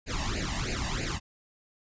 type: noise with flanger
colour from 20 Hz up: pink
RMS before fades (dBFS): -31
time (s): 0.06-1.2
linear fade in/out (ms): 50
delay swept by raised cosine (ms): 0.43 to 1.09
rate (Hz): 3.1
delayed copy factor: +0.95
effects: resampled to 16000 Hz